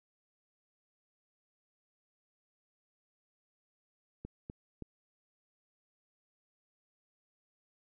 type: clicks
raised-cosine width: 3 ms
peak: -29 dBFS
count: 3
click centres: 4.25 / 4.499 / 4.823 s
effects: none